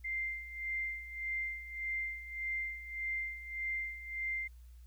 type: tone with tremolo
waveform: sine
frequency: 2093 Hz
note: C7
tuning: in tune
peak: -33 dBFS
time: 0.04-4.48 s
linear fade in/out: 10 ms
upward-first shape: sine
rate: 1.7 Hz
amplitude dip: 75%
effects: added 60 Hz sine -51 dBFS peak until 4.86 s + white hiss -72 dBFS RMS until 4.86 s